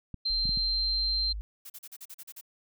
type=clicks; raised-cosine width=5 ms; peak=-25 dBFS; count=4; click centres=0.143 / 0.455 / 0.492 / 0.574 s
type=tone; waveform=sine; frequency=4140 Hz; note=C8; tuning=19 cents flat; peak=-26 dBFS; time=0.25-1.33 s; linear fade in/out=10 ms
type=linear sweep; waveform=sine; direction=up; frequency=37.69 to 52.7 Hz; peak=-33 dBFS; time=0.3-1.41 s; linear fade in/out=0 ms
type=noise bursts; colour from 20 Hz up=blue; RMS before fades=-44 dBFS; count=9; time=1.65-2.412 s; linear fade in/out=10 ms; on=50 ms; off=39 ms
effects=none